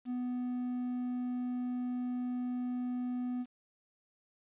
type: tone with quantisation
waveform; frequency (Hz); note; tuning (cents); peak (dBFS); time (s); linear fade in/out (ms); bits
triangle; 248.1; B3; +8; -31; 0.05-3.46; 50; 10
effects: resampled to 8000 Hz